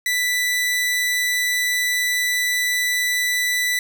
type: tone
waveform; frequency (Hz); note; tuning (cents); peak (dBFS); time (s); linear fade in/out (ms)
sawtooth; 1979; B6; +3; -15; 0.06-3.79; 2
effects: none